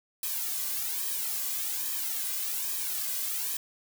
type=noise with flanger; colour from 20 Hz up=blue; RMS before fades=-32 dBFS; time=0.23-3.57 s; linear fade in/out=2 ms; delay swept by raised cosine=1.4 to 2.25 ms; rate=1.2 Hz; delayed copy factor=-0.95; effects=none